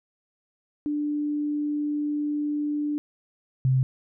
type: tone pair in turn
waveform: sine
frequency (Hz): 295.4 / 130.53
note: D4 / C3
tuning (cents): +10 / -4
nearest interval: octave + major second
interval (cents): 1414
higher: first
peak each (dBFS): -24 / -18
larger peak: second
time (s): 0.86-2.98 / 3.65-3.83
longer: first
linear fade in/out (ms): 0
effects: none